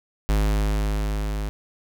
square tone with level ramp, 51.91 Hz, G#1, in tune, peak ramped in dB -18 to -26 dBFS, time 0.29-1.49 s, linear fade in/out 0 ms, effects none

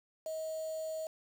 sine tone with quantisation, 635 Hz, D#5, 35 cents sharp, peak -36 dBFS, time 0.26-1.07 s, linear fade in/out 2 ms, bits 8, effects none

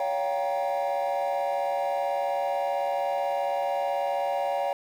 triangle chord, G half-diminished seventh, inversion second, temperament just, 564.5 / 705.6 / 784 / 940.8 Hz, Db5 / F5 / G5 / Bb5, +31 / +18 / 0 / +16 cents, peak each -26 / -28 / -27 / -32 dBFS, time 0-4.73 s, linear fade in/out 2 ms, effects tanh soft clip ceiling -18 dBFS + 9-bit

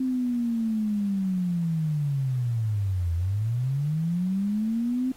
sine linear two-way sweep, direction down then up, 261.6 to 82.41 to 261.6 Hz, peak -23 dBFS, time 0-5.12 s, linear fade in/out 5 ms, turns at 3.14 s, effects pink hiss -54 dBFS RMS until 5.16 s + AAC 48 kbps

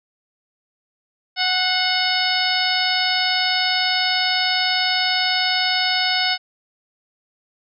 harmonic tone with a mistuned harmonic, 740 Hz, F#5, in tune, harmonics 1 / 2 / 3 / 4 / 5 / 6 / 7, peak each -25 / -25 / -25 / -25 / -25 / -25 / -25 dBFS, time 1.36-6.38 s, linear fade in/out 50 ms, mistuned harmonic 3, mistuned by -39 cents, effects none

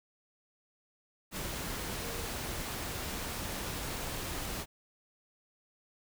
sine tone in noise, 465.9 Hz, A#4, 1 cent flat, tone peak -45 dBFS, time 2-2.29 s, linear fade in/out 50 ms, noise pink, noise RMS -38 dBFS, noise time 1.31-4.66 s, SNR -10 dB, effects none

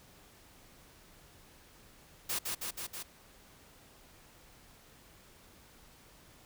white noise with echo, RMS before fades -34 dBFS, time 2.29-2.39 s, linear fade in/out 10 ms, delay 160 ms, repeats 4, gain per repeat -2 dB, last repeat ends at 3.03 s, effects pink hiss -59 dBFS RMS until 6.45 s

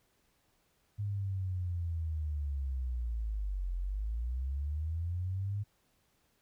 sine linear two-way sweep, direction down then up, 103.83 to 43.42 to 103.83 Hz, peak -32 dBFS, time 0.98-5.64 s, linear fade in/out 20 ms, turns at 3.75 s, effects pink hiss -73 dBFS RMS until 6.41 s

